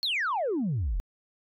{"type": "exponential sweep", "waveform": "sine", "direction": "down", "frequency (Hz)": [4435, 36.71], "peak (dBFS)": -24, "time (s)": [0.03, 1], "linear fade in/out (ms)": 0, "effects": ["tanh soft clip ceiling -23 dBFS"]}